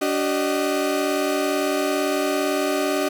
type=tone cluster; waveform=35% pulse; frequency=288.1 / 379.4 / 614 Hz; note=D4 / F#4 / D#5; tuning=-33 / +43 / -23 cents; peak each=-23 dBFS; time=0.01-3.09 s; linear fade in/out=10 ms; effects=none

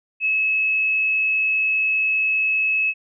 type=tone; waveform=sine; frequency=2585 Hz; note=E7; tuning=34 cents flat; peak=-17 dBFS; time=0.2-2.94 s; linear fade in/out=50 ms; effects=none

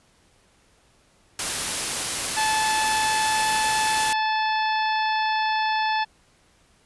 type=noise; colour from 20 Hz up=white; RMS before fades=-26 dBFS; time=1.39-4.13 s; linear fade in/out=2 ms
type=harmonic tone; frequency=870 Hz; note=A5; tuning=20 cents flat; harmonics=1 / 2 / 3 / 4 / 5 / 6; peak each=-22 / -28 / -32 / -34 / -36 / -38 dBFS; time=2.36-6.05 s; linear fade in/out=20 ms
effects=pink hiss -60 dBFS RMS until 6.85 s + resampled to 24000 Hz

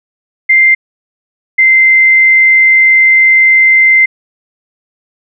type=tone pair in turn; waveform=sine; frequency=2093 / 2079 Hz; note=C7 / C7; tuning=0 / -12 cents; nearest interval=unison; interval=12 cents; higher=first; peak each=-3 dBFS; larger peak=neither; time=0.49-0.75 / 1.58-4.06 s; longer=second; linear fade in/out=10 ms; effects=none

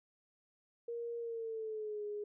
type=tone with pitch glide; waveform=sine; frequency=469.3 to 415.7 Hz; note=A#4 to G#4; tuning=+12 to +2 cents; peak=-38 dBFS; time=0.88-2.24 s; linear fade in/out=5 ms; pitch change=-210 cents; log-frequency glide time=1.19-2.04 s; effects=none

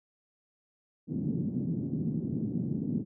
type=band-pass noise; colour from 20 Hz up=pink; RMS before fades=-32 dBFS; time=1.07-3.05 s; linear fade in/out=50 ms; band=150 to 260 Hz; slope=24 dB/octave; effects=none

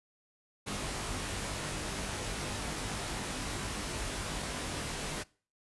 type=noise with comb filter; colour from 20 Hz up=pink; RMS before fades=-37 dBFS; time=0.66-5.24 s; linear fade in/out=20 ms; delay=20 ms; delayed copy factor=+0.65; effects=noise-tail reverb RT60 0.4 s tail -22 dB re dry + resampled to 24000 Hz

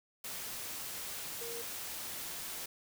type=tone in noise; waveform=sine; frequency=466.5 Hz; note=A#4; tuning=1 cent sharp; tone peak=-43 dBFS; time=1.41-1.62 s; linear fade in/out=5 ms; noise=white; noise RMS=-42 dBFS; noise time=0.24-2.66 s; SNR=-4 dB; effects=none

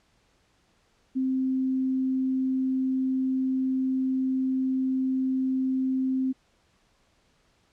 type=tone; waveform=sine; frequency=261.6 Hz; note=C4; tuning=in tune; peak=-23 dBFS; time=1.15-6.33 s; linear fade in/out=20 ms; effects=pink hiss -66 dBFS RMS until 7.72 s + low-pass 7000 Hz 12 dB/octave

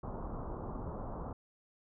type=low-pass noise; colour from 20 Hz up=pink; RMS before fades=-41 dBFS; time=0.03-1.33 s; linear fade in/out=5 ms; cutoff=1200 Hz; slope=48 dB/octave; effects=none

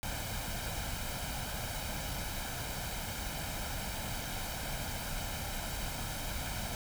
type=noise with comb filter; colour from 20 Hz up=pink; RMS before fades=-38 dBFS; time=0.03-6.75 s; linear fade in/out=0 ms; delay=1.3 ms; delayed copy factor=+0.6; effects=none

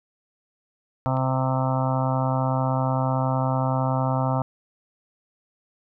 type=harmonic tone; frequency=130.81 Hz; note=C3; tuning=in tune; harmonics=1 / 2 / 4 / 5 / 6 / 7 / 8 / 9 / 10; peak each=-23 / -29 / -32 / -30 / -31 / -30 / -36 / -35 / -35 dBFS; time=1.06-4.42 s; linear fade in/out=0 ms
type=click; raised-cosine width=0.3 ms; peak=-30 dBFS; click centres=1.17 s
effects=none

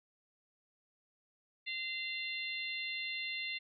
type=harmonic tone with a mistuned harmonic; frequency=690 Hz; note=F5; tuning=21 cents flat; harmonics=3 / 4 / 5 / 6; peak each=-40 / -42 / -44 / -46 dBFS; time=1.66-3.59 s; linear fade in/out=20 ms; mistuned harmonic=5; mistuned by=+50 cents; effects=none

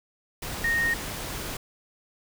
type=tone in noise; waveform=sine; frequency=1854 Hz; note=A#6; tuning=10 cents flat; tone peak=-22 dBFS; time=0.64-0.94 s; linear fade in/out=5 ms; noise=pink; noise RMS=-34 dBFS; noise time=0.42-1.57 s; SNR=+9 dB; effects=none

